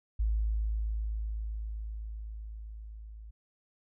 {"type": "tone with level ramp", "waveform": "sine", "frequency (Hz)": 53.9, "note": "A1", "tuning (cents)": -35, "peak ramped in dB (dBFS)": [-25, -44], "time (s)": [0.19, 3.31], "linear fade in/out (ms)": 10, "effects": []}